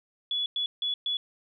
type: tone bursts at uneven times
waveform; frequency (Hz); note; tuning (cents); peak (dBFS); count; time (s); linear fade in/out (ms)
sine; 3408; G#7; +44; -26; 4; 0.31-0.46 / 0.56-0.66 / 0.82-0.94 / 1.06-1.17; 2
effects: none